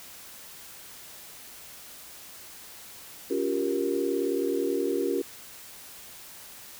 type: chord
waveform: sine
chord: G half-diminished seventh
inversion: second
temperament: just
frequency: 282.2 / 352.8 / 392 / 470.4 Hz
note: Db4 / F4 / G4 / Bb4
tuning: +31 / +18 / 0 / +16 cents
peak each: -31 / -30 / -29 / -31 dBFS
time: 3.3-5.22 s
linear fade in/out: 10 ms
effects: white hiss -46 dBFS RMS until 6.79 s